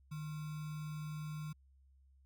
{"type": "tone with sample-and-hold", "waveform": "sine", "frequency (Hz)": 153.2, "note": "D#3", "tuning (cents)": -27, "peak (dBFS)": -40, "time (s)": [0.11, 1.53], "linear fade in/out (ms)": 10, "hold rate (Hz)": 1225, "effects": ["added 67 Hz sine -63 dBFS peak until 2.25 s"]}